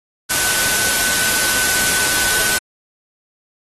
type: tone in noise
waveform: sine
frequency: 1506 Hz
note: F#6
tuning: 30 cents sharp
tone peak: -23 dBFS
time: 0.29-2.59 s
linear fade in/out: 20 ms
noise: white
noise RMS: -17 dBFS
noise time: 0.29-2.59 s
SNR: -9 dB
effects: AAC 32 kbps